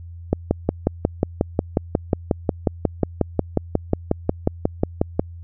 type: click train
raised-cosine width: 2 ms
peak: -3 dBFS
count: 28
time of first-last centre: 0.33-5.195 s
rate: 5.55 Hz
effects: added 85 Hz sine -34 dBFS peak until 5.43 s